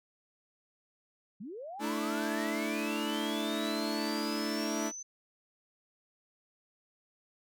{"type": "linear sweep", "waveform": "sine", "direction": "up", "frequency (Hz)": [172, 6170], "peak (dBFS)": -40, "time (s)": [1.4, 5.03], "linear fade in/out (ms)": 10}
{"type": "chord", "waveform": "sawtooth", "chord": "A suspended fourth", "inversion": "none", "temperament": "equal", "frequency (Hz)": [220, 293.7, 329.6], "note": ["A3", "D4", "E4"], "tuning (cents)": [0, 0, 0], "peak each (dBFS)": [-32, -32, -33], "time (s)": [1.79, 4.92], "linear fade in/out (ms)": 50}
{"effects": []}